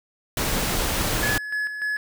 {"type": "noise", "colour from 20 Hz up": "pink", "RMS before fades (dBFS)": -24, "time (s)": [0.37, 1.38], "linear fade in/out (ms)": 2}
{"type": "tone with tremolo", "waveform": "triangle", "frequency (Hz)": 1700, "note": "G#6", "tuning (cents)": 40, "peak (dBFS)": -21, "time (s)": [1.23, 1.97], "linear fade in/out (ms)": 0, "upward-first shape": "square", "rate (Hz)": 3.4, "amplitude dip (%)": 55}
{"effects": []}